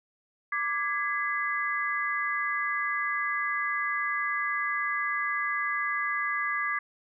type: chord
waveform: sine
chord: G# diminished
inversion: second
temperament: equal with one note detuned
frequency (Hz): 1174.7 / 1661.2 / 2025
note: D6 / G#6 / B6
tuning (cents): 0 / 0 / +43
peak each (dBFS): -31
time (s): 0.52-6.79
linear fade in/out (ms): 5
effects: none